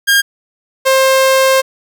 sawtooth tone pair in turn, 1615 / 530 Hz, G#6 / C5, -49 / +22 cents, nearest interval octave + perfect fifth, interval 1929 cents, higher first, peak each -4 dBFS, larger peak neither, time 0.07-0.22 / 0.85-1.62 s, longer second, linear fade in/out 20 ms, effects none

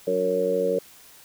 harmonic tone with a mistuned harmonic, 92.5 Hz, F#2, in tune, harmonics 2 / 3 / 4 / 5 / 6, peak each -33 / -34 / -32 / -23 / -25 dBFS, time 0.07-0.79 s, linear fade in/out 5 ms, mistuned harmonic 3, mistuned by +48 cents, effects white hiss -50 dBFS RMS until 1.24 s

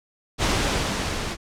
pink noise with level ramp, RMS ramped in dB -20 to -29 dBFS, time 0.38-1.37 s, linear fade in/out 50 ms, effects low-pass 7000 Hz 12 dB/octave

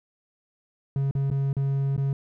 triangle tone with dropouts, 137.6 Hz, C#3, 12 cents flat, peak -20 dBFS, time 0.96-2.13 s, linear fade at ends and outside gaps 2 ms, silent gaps 1.111-1.151 / 1.302-1.313 / 1.53-1.567 / 1.965-1.978 s, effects none

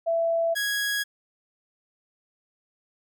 sine / sawtooth tone pair in turn, 666 / 1659.4 Hz, E5 / G#6, +18 / -2 cents, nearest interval octave + major third, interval 1580 cents, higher second, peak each -21 dBFS, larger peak neither, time 0.06-0.55 / 0.55-1.04 s, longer neither, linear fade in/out 20 ms, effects none

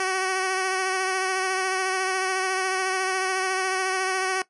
10% pulse tone with vibrato, 376.5 Hz, F#4, 30 cents sharp, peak -15 dBFS, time 0-4.42 s, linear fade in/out 2 ms, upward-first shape sine, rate 14 Hz, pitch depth 25 cents each way, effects noise-tail reverb RT60 0.1 s tail -17 dB re dry + resampled to 24000 Hz

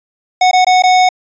square tone with dropouts, 737 Hz, F#5, 7 cents flat, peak -7 dBFS, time 0.41-1.09 s, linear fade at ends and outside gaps 5 ms, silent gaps 0.513-0.531 / 0.647-0.667 / 0.823-0.836 s, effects resampled to 16000 Hz

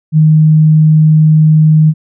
sine tone, 155.56 Hz, D#3, in tune, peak -3 dBFS, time 0.12-1.94 s, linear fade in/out 50 ms, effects none

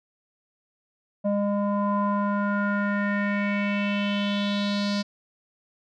square tone with low-pass filter sweep, 203.2 Hz, G#3, 38 cents flat, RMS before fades -25 dBFS, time 1.24-5.03 s, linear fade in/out 20 ms, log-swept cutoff 700 to 4800 Hz, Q 4.4, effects none

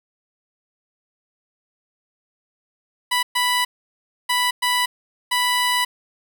15% pulse tone bursts at uneven times, 987.8 Hz, B5, in tune, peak -11 dBFS, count 5, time 3.11-3.23 / 3.35-3.65 / 4.29-4.51 / 4.62-4.86 / 5.31-5.85 s, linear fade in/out 10 ms, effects 8-bit

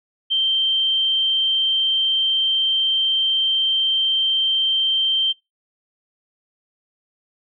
sine tone, 3136 Hz, G7, in tune, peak -16 dBFS, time 0.3-5.33 s, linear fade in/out 20 ms, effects noise-tail reverb RT60 0.2 s tail -23 dB re dry

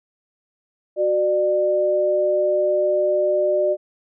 sine tone pair together, 370.6 / 597.4 Hz, F#4 / D5, +3 / +29 cents, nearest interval minor sixth, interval 826 cents, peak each -22 / -17 dBFS, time 0.96-3.77 s, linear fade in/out 50 ms, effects none

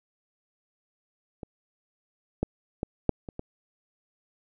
clicks, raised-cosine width 2 ms, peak -24 / -12 / -15 / -7 / -24 / -21 dBFS, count 6, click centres 1.432 / 2.43 / 2.831 / 3.093 / 3.288 / 3.394 s, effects none

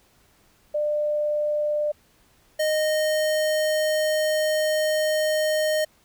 sine / square tone pair in turn, 597 / 617.7 Hz, D5 / D#5, +28 / -13 cents, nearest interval minor second, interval 59 cents, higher second, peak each -21 dBFS, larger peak neither, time 0.74-1.92 / 2.59-5.85 s, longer second, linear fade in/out 10 ms, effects pink hiss -60 dBFS RMS until 6.04 s

